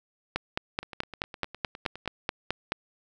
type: two click trains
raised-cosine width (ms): 0.3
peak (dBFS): -11 / -24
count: 12 / 13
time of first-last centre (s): 0.36-2.721 / 0.83-2.058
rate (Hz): 4.66 / 9.77
effects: none